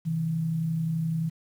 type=tone pair together; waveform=sine; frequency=130.81 / 162.45 Hz; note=C3 / E3; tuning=0 / -25 cents; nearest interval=major third; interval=375 cents; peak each=-36 / -25 dBFS; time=0.05-1.3 s; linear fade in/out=20 ms; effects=9-bit